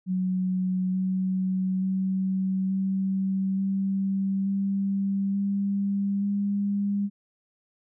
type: tone with pitch steps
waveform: sine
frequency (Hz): 185 / 187.26 / 189.54 / 191.86 / 194.2 / 196.57 / 198.97 / 201.4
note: F#3 / F#3 / F#3 / G3 / G3 / G3 / G3 / G3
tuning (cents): 0 / +21 / +42 / -37 / -16 / +5 / +26 / +47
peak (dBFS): -23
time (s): 0.06-7.1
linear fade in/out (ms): 50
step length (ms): 880
effects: none